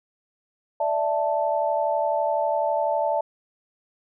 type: chord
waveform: sine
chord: D suspended second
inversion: none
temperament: equal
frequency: 587.3 / 659.3 / 880 Hz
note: D5 / E5 / A5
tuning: 0 / 0 / 0 cents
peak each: -25 dBFS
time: 0.8-3.21 s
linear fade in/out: 5 ms
effects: none